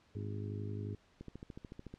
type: harmonic tone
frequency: 51.4 Hz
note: G#1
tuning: 17 cents flat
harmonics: 2 / 3 / 4 / 5 / 6 / 7 / 8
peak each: -39 / -52 / -48 / -49 / -51 / -53 / -49 dBFS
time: 0.15-0.95 s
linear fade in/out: 5 ms
type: click train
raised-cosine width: 3 ms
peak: -33 dBFS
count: 11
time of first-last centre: 1.21-1.94 s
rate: 13.7 Hz
effects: pink hiss -68 dBFS RMS until 1.98 s + low-pass 5000 Hz 12 dB/octave